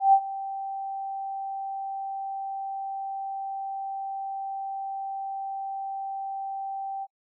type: tone with ADSR envelope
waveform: sine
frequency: 781 Hz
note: G5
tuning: 7 cents flat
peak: -12 dBFS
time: 0-7.07 s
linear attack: 130 ms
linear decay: 67 ms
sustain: -18 dB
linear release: 41 ms
effects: noise-tail reverb RT60 0.1 s tail -25 dB re dry